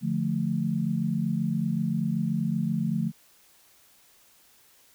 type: chord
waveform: sine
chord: D minor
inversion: none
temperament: equal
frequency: 146.83 / 174.61 / 220 Hz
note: D3 / F3 / A3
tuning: 0 / 0 / 0 cents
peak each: -30 / -28 / -28 dBFS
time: 0.01-3.12 s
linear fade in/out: 50 ms
effects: white hiss -59 dBFS RMS until 4.94 s